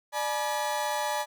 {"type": "tone cluster", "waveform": "35% pulse", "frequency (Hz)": [595, 850, 966], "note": ["D5", "G#5", "B5"], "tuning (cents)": [22, 40, -39], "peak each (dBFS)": [-31, -29, -32], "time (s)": [0.12, 1.26], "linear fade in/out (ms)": 50, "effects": []}